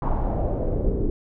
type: noise with low-pass filter sweep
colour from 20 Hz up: brown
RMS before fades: -23 dBFS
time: 0.02-1.1 s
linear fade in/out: 2 ms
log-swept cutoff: 1000 to 370 Hz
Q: 3.7
effects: none